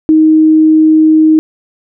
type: tone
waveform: sine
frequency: 313.6 Hz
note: D#4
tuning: 14 cents sharp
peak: -3 dBFS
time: 0.09-1.39 s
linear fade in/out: 0 ms
effects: none

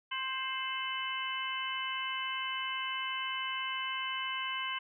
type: harmonic tone with a mistuned harmonic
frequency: 526 Hz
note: C5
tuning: 9 cents sharp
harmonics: 2 / 3 / 4 / 5 / 6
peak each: -38 / -42 / -41 / -42 / -38 dBFS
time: 0.11-4.79 s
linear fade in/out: 10 ms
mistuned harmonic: 6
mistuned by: -88 cents
effects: none

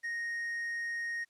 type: tone with quantisation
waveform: triangle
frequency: 1864.7 Hz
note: A#6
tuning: in tune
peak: -32 dBFS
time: 0.03-1.25 s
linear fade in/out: 20 ms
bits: 10
effects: white hiss -75 dBFS RMS until 1.29 s + low-pass 9000 Hz 12 dB/octave

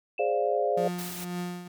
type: tone with exponential decay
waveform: sine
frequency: 2637 Hz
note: E7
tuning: in tune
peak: -34 dBFS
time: 0.18-0.57 s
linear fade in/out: 2 ms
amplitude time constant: 84 ms
type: chord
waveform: sine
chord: D half-diminished seventh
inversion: second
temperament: equal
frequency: 415.3 / 523.3 / 587.3 / 698.5 Hz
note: Ab4 / C5 / D5 / F5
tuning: 0 / 0 / 0 / 0 cents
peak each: -29 dBFS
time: 0.19-0.88 s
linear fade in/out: 5 ms
type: tone with tremolo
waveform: 35% pulse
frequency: 177.4 Hz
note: F3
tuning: 27 cents sharp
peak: -28 dBFS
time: 0.77-1.68 s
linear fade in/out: 5 ms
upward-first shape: triangle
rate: 2 Hz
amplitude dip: 75%
type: noise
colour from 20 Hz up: white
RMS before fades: -39 dBFS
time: 0.98-1.25 s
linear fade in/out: 10 ms
effects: none

